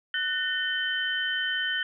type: tone cluster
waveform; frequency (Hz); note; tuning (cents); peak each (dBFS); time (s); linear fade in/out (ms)
sine; 1493 / 1819 / 3065; F#6 / A#6 / G7; +15 / -43 / -40; -30; 0.14-1.83; 2
effects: none